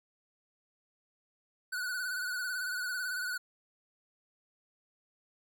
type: tone with vibrato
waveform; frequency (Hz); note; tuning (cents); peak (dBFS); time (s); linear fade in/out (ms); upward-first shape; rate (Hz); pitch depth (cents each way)
square; 1480; F#6; 0; -34; 1.72-3.38; 10; sine; 18; 56
effects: none